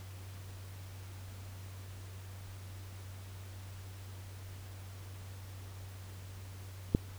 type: click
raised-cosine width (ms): 3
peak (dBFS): -12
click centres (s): 6.949
effects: added 95 Hz sine -45 dBFS peak until 7.18 s + pink hiss -55 dBFS RMS until 7.18 s